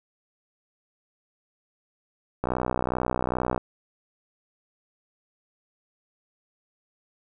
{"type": "click train", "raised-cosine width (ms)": 1, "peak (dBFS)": -11, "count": 72, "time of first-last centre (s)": [2.44, 3.578], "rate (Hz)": 62.4, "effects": []}